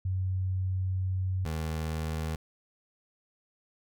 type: tone pair in turn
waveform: sine / 25% pulse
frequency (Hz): 93.5 / 79.26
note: F#2 / D#2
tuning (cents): +19 / +33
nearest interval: minor third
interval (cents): 286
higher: first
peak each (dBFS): -27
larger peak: neither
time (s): 0.05-1.45 / 1.45-2.36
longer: first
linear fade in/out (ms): 5
effects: none